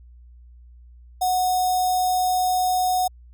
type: tone with notch filter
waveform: square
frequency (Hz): 735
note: F#5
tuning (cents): -12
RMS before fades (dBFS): -21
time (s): 1.21-3.08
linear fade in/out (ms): 10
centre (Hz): 2200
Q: 0.5
effects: added 60 Hz sine -44 dBFS peak until 3.33 s